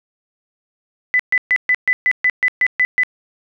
sine tone bursts, 2000 Hz, B6, 21 cents sharp, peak -11 dBFS, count 11, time 1.14-3.034 s, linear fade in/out 0 ms, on 54 ms, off 130 ms, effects none

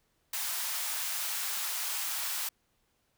white high-pass noise, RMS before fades -34 dBFS, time 0.33-2.49 s, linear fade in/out 5 ms, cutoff 730 Hz, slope 24 dB/octave, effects pink hiss -74 dBFS RMS until 3.17 s

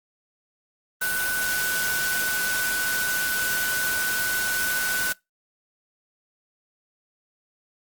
sine tone in noise, 1496 Hz, F#6, 19 cents sharp, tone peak -24 dBFS, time 1.01-5.13 s, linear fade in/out 10 ms, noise white, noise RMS -28 dBFS, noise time 1.01-5.13 s, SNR +1 dB, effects noise-tail reverb RT60 0.2 s tail -23 dB re dry + Opus 32 kbps

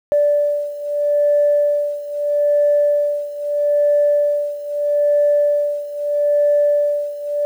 sine beating tone pair, 584 / 584.78 Hz, D5 / D5, -10 / -8 cents, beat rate 0.78 Hz, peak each -15 / -18 dBFS, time 0.12-7.45 s, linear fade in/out 0 ms, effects tanh soft clip ceiling -6 dBFS + 8-bit

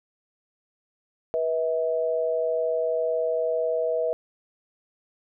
sine tone pair together, 486.4 / 644.4 Hz, B4 / E5, -26 / -39 cents, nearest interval perfect fourth, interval 487 cents, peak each -25 dBFS, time 1.34-4.13 s, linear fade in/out 0 ms, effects none

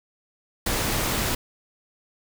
pink noise, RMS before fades -25 dBFS, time 0.66-1.35 s, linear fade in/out 5 ms, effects none

